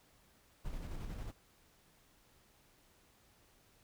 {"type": "noise with tremolo", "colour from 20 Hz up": "brown", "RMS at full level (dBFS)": -41, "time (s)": [0.64, 1.32], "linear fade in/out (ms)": 20, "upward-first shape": "square", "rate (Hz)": 11, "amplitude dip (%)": 35, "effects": ["pink hiss -68 dBFS RMS until 3.83 s"]}